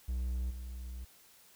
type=tone with level steps; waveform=triangle; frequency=61.9 Hz; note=B1; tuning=5 cents sharp; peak=-30 / -38 dBFS; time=0.08-1.05 s; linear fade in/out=10 ms; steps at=0.5 s; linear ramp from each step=10 ms; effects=white hiss -61 dBFS RMS until 1.55 s